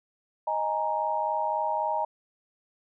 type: chord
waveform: sine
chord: D# suspended fourth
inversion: none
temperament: just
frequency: 622.3 / 829.7 / 933.4 Hz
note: D#5 / G#5 / A#5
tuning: 0 / -2 / +2 cents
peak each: -31 / -30 / -28 dBFS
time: 0.47-2.05 s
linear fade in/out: 5 ms
effects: none